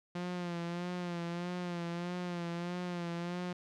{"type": "tone with vibrato", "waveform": "sawtooth", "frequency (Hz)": 174.61, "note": "F3", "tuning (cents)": 0, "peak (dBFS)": -32, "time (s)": [0.15, 3.53], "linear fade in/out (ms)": 5, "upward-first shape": "sine", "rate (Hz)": 1.6, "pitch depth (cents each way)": 45, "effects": ["low-pass 5000 Hz 12 dB/octave"]}